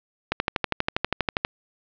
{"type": "click train", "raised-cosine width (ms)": 0.3, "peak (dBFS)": -5, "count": 15, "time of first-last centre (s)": [0.32, 1.449], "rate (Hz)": 12.4, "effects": ["low-pass 4000 Hz 12 dB/octave"]}